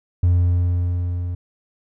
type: tone with level ramp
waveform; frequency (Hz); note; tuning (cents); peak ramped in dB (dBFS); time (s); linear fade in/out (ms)
triangle; 88.3; F2; +20; -9 to -21; 0.23-1.35; 5
effects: tanh soft clip ceiling -7 dBFS